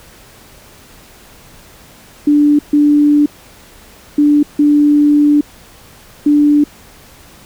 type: tone bursts at uneven times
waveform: sine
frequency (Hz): 293.7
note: D4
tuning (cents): 0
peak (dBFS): -6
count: 5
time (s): 2.27-2.59 / 2.73-3.26 / 4.18-4.43 / 4.59-5.41 / 6.26-6.64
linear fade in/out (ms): 5
effects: pink hiss -41 dBFS RMS until 7.45 s